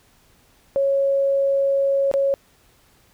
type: tone with dropouts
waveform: sine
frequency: 551 Hz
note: C#5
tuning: 11 cents flat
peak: -16 dBFS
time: 0.76-2.34 s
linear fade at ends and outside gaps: 0 ms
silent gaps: 2.114-2.139 s
effects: pink hiss -57 dBFS RMS until 3.13 s